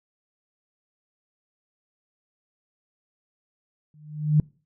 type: tone with exponential growth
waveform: sine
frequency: 151.3 Hz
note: D#3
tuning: 48 cents flat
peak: -12 dBFS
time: 3.94-4.4 s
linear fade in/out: 2 ms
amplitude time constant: 100 ms
effects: noise-tail reverb RT60 0.4 s tail -25 dB re dry